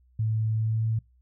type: tone with pitch glide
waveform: sine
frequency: 110 to 111.66 Hz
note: A2 to A2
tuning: 0 to +26 cents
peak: -23 dBFS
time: 0.19-0.99 s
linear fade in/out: 5 ms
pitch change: +26 cents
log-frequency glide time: 0.53-0.86 s
effects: noise-tail reverb RT60 0.2 s tail -24 dB re dry + added 62 Hz sine -58 dBFS peak until 1.21 s